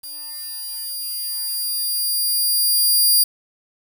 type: tone with level ramp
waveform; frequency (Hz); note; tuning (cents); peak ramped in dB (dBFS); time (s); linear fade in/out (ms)
10% pulse; 4800; D8; +37; -25 to -5; 0.03-3.24; 10
effects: 7-bit